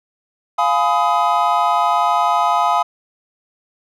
triangle chord, F half-diminished seventh, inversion none, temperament just, 698.5 / 838.1 / 1005.8 / 1257.2 Hz, F5 / Ab5 / Cb6 / Eb6, 0 / +16 / +31 / +18 cents, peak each -17 dBFS, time 0.58-2.83 s, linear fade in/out 10 ms, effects none

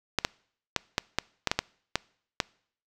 clicks, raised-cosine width 0.2 ms, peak -6 dBFS, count 10, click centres 0.187 / 0.249 / 0.763 / 0.981 / 1.186 / 1.473 / 1.515 / 1.59 / 1.956 / 2.402 s, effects noise-tail reverb RT60 0.6 s tail -25 dB re dry

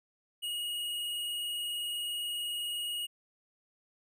square tone with vibrato, 2883 Hz, F#7, 46 cents flat, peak -34 dBFS, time 0.42-3.07 s, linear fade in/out 20 ms, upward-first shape sine, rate 20 Hz, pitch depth 22 cents each way, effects none

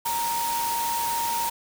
sine tone in noise, 932.3 Hz, A#5, in tune, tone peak -25 dBFS, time 0.05-1.5 s, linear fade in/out 10 ms, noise white, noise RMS -31 dBFS, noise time 0.05-1.5 s, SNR +3 dB, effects none

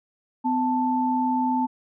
sine tone pair together, 253.4 / 881.4 Hz, B3 / A5, +45 / +3 cents, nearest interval octave + minor seventh, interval 2158 cents, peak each -23 dBFS, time 0.44-1.67 s, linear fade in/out 20 ms, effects none

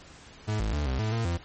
40% pulse tone with pitch steps, 107 / 53.3 / 74 / 65.4 / 108.7 / 114.4 / 85.9 Hz, A2 / G#1 / D2 / C2 / A2 / A#2 / F2, -48 / +46 / +14 / 0 / -21 / -32 / -28 cents, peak -25 dBFS, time 0.47-1.38 s, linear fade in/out 20 ms, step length 130 ms, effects pink hiss -50 dBFS RMS until 1.44 s + MP3 32 kbps

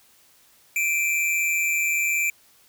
square tone pair together, 2352 / 2513 Hz, D7 / D#7, +2 / +17 cents, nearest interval minor second, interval 115 cents, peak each -22 / -30 dBFS, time 0.76-2.3 s, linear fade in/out 2 ms, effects white hiss -57 dBFS RMS until 2.68 s

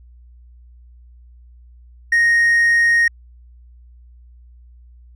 sine tone with hard clipping, 1864.7 Hz, A#6, in tune, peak -12 dBFS, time 2.12-3.08 s, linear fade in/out 5 ms, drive 2 dB, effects added 60 Hz sine -42 dBFS peak until 5.15 s

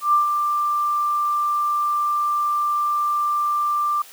sine tone with ADSR envelope, 1184 Hz, D6, 14 cents sharp, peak -12 dBFS, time 0.01-4.02 s, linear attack 120 ms, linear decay 130 ms, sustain -6 dB, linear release 4 ms, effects white hiss -44 dBFS RMS until 4.12 s + high-pass 400 Hz 12 dB/octave

